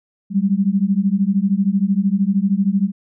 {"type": "beating tone pair", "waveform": "sine", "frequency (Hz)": [190.3, 203.3], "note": ["F#3", "G#3"], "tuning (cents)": [49, -37], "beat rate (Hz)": 13, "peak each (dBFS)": -17, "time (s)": [0.3, 2.92], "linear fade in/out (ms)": 50, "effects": []}